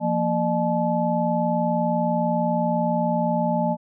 sine tone cluster, 171.8 / 231.9 / 606 / 860 Hz, F3 / A#3 / D#5 / A5, -28 / -9 / -46 / -40 cents, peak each -25 dBFS, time 0-3.77 s, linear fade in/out 50 ms, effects none

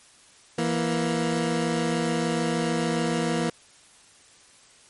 20% pulse tone pair together, 166.39 / 236.2 Hz, E3 / A#3, +16 / +23 cents, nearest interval tritone, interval 607 cents, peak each -21 dBFS, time 0.58-3.5 s, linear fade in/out 5 ms, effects white hiss -54 dBFS RMS until 4.89 s + MP3 48 kbps

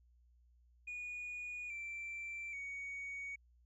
sine tone with pitch steps, 2454 / 2345 / 2240 Hz, D#7 / D7 / C#7, -25 / -3 / +18 cents, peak -40 dBFS, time 0.87-3.36 s, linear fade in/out 10 ms, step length 830 ms, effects tanh soft clip ceiling -40 dBFS + added 60 Hz sine -65 dBFS peak until 3.65 s

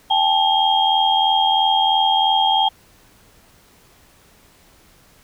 sine tone cluster, 783 / 866 / 3231 Hz, G5 / A5 / G#7, -2 / -28 / -48 cents, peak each -18 dBFS, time 0.1-2.69 s, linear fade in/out 10 ms, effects pink hiss -52 dBFS RMS until 5.23 s

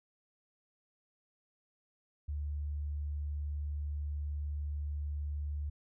sine tone, 73.42 Hz, D2, in tune, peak -34 dBFS, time 2.28-5.7 s, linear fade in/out 10 ms, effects none

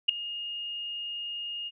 sine tone with ADSR envelope, 2845 Hz, F7, 31 cents sharp, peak -14 dBFS, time 0.08-1.71 s, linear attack 13 ms, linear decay 3 ms, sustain -19 dB, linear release 39 ms, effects none

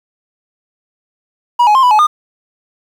triangle tone with pitch steps, 965 / 841 / 1056 / 990 / 852 / 1216 Hz, B5 / G#5 / C6 / B5 / G#5 / D#6, -40 / +22 / +16 / +4 / +44 / -40 cents, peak -4 dBFS, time 1.59-2.07 s, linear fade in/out 10 ms, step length 80 ms, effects 7-bit

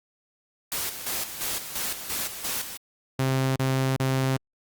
white noise with tremolo, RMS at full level -29 dBFS, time 0.72-2.77 s, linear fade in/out 0 ms, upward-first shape square, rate 2.9 Hz, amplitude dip 60%
sawtooth tone bursts, 132.4 Hz, C3, 21 cents sharp, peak -18 dBFS, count 3, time 3.19-4.368 s, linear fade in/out 5 ms, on 370 ms, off 34 ms
effects Opus 48 kbps

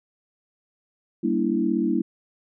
sine chord, E half-diminished seventh, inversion first, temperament equal with one note detuned, 196 / 233.1 / 288.5 / 329.6 Hz, G3 / Bb3 / D4 / E4, 0 / 0 / -31 / 0 cents, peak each -27 / -25 / -27 / -24 dBFS, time 1.23-2.02 s, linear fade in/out 10 ms, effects none

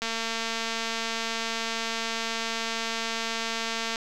click train, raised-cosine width 0.2 ms, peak -13 dBFS, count 895, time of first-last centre 0.02-3.958 s, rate 227 Hz, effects none

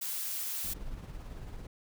blue noise, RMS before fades -36 dBFS, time 0.01-0.74 s, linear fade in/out 10 ms
brown noise with tremolo, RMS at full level -40 dBFS, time 0.64-1.67 s, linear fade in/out 5 ms, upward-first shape triangle, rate 18 Hz, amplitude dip 45%
effects none

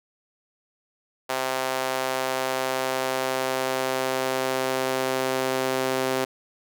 sawtooth tone with high-pass filter sweep, 130.81 Hz, C3, in tune, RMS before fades -26 dBFS, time 1.29-6.25 s, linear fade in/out 10 ms, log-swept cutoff 640 to 400 Hz, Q 1.3, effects none

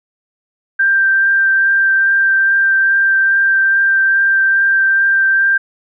sine tone with vibrato, 1576 Hz, G6, 9 cents sharp, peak -9 dBFS, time 0.79-5.58 s, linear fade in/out 10 ms, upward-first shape triangle, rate 2.4 Hz, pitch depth 12 cents each way, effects none

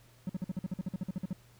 triangle tone bursts, 184 Hz, F#3, 9 cents flat, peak -29 dBFS, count 15, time 0.27-1.33 s, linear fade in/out 2 ms, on 24 ms, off 50 ms, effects added 119 Hz sine -60 dBFS peak until 1.59 s + pink hiss -63 dBFS RMS until 1.59 s

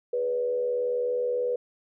sine tone with frequency modulation, 491 Hz, B4, 10 cents flat, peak -24 dBFS, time 0.13-1.56 s, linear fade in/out 5 ms, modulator 78.5 Hz, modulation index 0.49, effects none

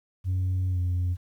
sine tone with pitch glide, 92.5 to 89.35 Hz, F#2 to F2, 0 to +40 cents, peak -21 dBFS, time 0.24-1.17 s, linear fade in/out 50 ms, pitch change -60 cents, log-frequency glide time 0.69-0.8 s, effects tanh soft clip ceiling -22 dBFS + 10-bit

